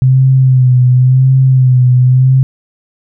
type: tone with vibrato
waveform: sine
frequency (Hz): 128.8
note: C3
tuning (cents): -27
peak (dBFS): -4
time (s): 0.02-2.43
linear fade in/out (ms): 0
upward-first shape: sine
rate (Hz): 0.93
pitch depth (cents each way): 46
effects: none